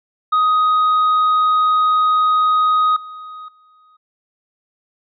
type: tone with level steps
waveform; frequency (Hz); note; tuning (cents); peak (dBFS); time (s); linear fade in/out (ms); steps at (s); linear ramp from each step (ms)
triangle; 1252; D#6; +10; -10 / -29 / -47; 0.32-3.97; 10; 2.96 / 3.48; 5
effects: resampled to 11025 Hz